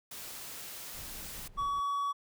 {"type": "noise", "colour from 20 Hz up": "white", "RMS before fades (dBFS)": -44, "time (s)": [0.11, 1.48], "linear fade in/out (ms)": 5}
{"type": "noise with tremolo", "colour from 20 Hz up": "brown", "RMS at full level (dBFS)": -46, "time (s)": [0.94, 1.8], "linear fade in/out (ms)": 5, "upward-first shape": "triangle", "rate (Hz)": 4.8, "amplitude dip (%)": 65}
{"type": "tone", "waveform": "triangle", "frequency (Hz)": 1131, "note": "C#6", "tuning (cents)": 34, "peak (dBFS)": -28, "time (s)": [1.57, 2.13], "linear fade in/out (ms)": 20}
{"effects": []}